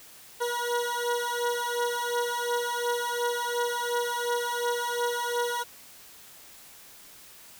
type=beating tone pair; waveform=20% pulse; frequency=479 / 481.8 Hz; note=A#4 / B4; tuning=+47 / -43 cents; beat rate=2.8 Hz; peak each=-25 dBFS; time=0.4-5.64 s; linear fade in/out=20 ms; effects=white hiss -50 dBFS RMS until 7.59 s